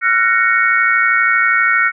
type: chord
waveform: sine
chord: Gb major seventh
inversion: third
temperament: equal with one note detuned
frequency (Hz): 1367.4 / 1480 / 1864.7 / 2217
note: F6 / Gb6 / Bb6 / Db7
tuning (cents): -37 / 0 / 0 / 0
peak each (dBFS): -16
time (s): 0.01-1.92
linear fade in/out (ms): 50
effects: none